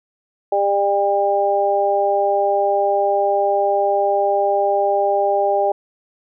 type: harmonic tone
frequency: 200 Hz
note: G3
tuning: 35 cents sharp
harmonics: 2 / 3 / 4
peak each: -21 / -18 / -18 dBFS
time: 0.52-5.72 s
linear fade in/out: 5 ms
effects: none